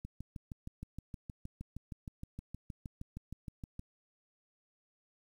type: click train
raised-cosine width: 5 ms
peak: -30 dBFS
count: 25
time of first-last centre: 0.05-3.794 s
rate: 6.41 Hz
effects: 10-bit